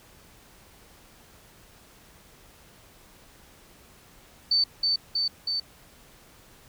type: tone with echo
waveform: sine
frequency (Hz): 4541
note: C#8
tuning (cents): +41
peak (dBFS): -19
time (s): 4.51-4.64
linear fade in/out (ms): 5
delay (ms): 320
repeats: 3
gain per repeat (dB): -2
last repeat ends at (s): 5.6
effects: pink hiss -54 dBFS RMS until 6.68 s